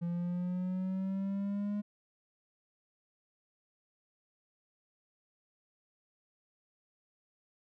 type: exponential sweep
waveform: triangle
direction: up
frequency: 170.7 to 207.7 Hz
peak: -30 dBFS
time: 0.01-1.82 s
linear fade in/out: 20 ms
effects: none